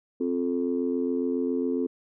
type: chord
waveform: sine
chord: F major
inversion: second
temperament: just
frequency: 261.9 / 349.2 / 436.5 Hz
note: C4 / F4 / A4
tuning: +2 / 0 / -14 cents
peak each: -26 / -30 / -29 dBFS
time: 0.2-1.87 s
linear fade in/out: 10 ms
effects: tanh soft clip ceiling -15 dBFS